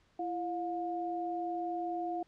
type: tone pair together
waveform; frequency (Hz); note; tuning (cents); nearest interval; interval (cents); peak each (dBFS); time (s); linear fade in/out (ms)
sine; 337.2 / 712.6; E4 / F5; +39 / +35; octave + minor second; 1296; -37 / -35; 0.19-2.23; 5
effects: pink hiss -69 dBFS RMS until 2.27 s + low-pass 5000 Hz 12 dB/octave